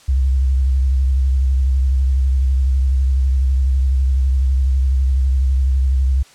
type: tone with vibrato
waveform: sine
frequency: 65.9 Hz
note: C2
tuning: 13 cents sharp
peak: -12 dBFS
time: 0.08-6.23 s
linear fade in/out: 10 ms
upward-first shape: sine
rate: 12 Hz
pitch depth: 61 cents each way
effects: white hiss -47 dBFS RMS until 6.34 s + low-pass 8000 Hz 12 dB/octave